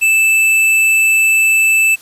triangle tone with hard clipping, 2637 Hz, E7, in tune, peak -10 dBFS, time 0.01-1.96 s, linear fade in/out 20 ms, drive 15 dB, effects white hiss -42 dBFS RMS until 2.01 s + resampled to 32000 Hz

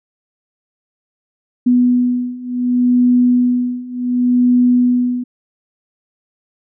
sine beating tone pair, 246.4 / 247.08 Hz, B3 / B3, -4 / +1 cents, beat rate 0.68 Hz, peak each -15 / -13 dBFS, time 1.66-5.24 s, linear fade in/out 10 ms, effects none

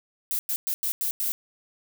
violet noise bursts at uneven times, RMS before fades -27 dBFS, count 6, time 0.31-0.39 / 0.49-0.56 / 0.67-0.74 / 0.83-0.92 / 1.01-1.11 / 1.2-1.32 s, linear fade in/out 0 ms, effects none

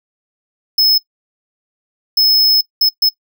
square tone bursts at uneven times, 5190 Hz, E8, 28 cents flat, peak -9 dBFS, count 4, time 0.78-0.98 / 2.17-2.61 / 2.81-2.89 / 3.02-3.09 s, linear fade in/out 5 ms, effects noise-tail reverb RT60 0.1 s tail -19 dB re dry

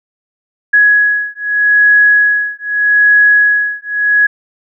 sine beating tone pair, 1674 / 1674.81 Hz, G#6 / G#6, +13 / +14 cents, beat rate 0.81 Hz, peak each -10 dBFS, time 0.73-4.27 s, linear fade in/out 10 ms, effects none

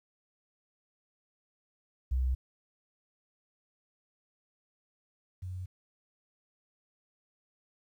sine tone pair in turn, 63.9 / 91.88 Hz, C2 / F#2, -40 / -12 cents, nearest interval tritone, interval 628 cents, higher second, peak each -26 / -36 dBFS, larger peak first, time 2.11-2.35 / 5.42-5.66 s, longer neither, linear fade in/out 10 ms, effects 11-bit

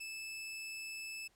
sawtooth tone, 2621 Hz, E7, 11 cents flat, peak -39 dBFS, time 0-1.28 s, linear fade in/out 10 ms, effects pink hiss -72 dBFS RMS until 1.35 s + low-pass 12000 Hz 12 dB/octave

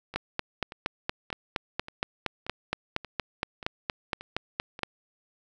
two click trains, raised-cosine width 0.3 ms, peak -24 / -11 dBFS, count 9 / 21, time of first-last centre 0.14-4.791 / 0.16-4.833 s, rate 1.72 / 4.28 Hz, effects none

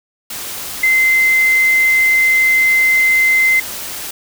sine tone in noise, 2071 Hz, C7, 18 cents flat, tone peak -9 dBFS, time 0.83-3.6 s, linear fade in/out 5 ms, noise white, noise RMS -26 dBFS, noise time 0.3-4.11 s, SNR +14 dB, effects none

